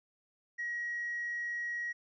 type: tone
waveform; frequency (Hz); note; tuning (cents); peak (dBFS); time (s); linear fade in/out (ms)
triangle; 1902; A#6; +34; -31; 0.58-1.93; 20
effects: tanh soft clip ceiling -31 dBFS + resampled to 16000 Hz